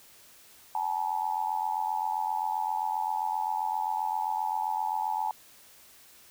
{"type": "tone with amplitude modulation", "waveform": "sine", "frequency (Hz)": 864, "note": "A5", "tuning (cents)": -32, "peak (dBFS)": -23, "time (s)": [0.75, 5.31], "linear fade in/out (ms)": 2, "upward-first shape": "sine", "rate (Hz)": 87.6, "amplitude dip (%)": 95, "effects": ["white hiss -55 dBFS RMS until 6.3 s"]}